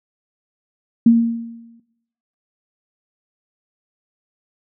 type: tone with exponential decay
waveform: sine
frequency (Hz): 231.4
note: A#3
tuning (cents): -13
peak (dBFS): -5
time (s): 1.06-1.8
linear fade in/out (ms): 5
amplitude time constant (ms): 160
effects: noise-tail reverb RT60 0.8 s tail -17 dB re dry